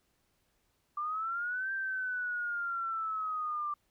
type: linear two-way sweep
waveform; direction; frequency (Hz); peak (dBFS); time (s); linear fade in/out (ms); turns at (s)
sine; up then down; 1177 to 1578 to 1177; -32; 0.97-3.74; 5; 1.72
effects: pink hiss -75 dBFS RMS until 3.9 s